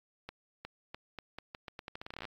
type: accelerating click train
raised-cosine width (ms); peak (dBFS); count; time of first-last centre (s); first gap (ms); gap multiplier
0.3; -26; 21; 0.29-2.252; 360; 0.82
effects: AAC 64 kbps